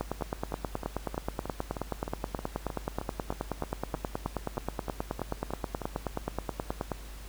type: two click trains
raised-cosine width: 1 ms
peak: -21 / -16 dBFS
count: 19 / 66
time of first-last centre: 0.21-5.817 / 0.01-6.918 s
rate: 3.21 / 9.41 Hz
effects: added 50 Hz sine -42 dBFS peak until 7.28 s + pink hiss -50 dBFS RMS until 7.28 s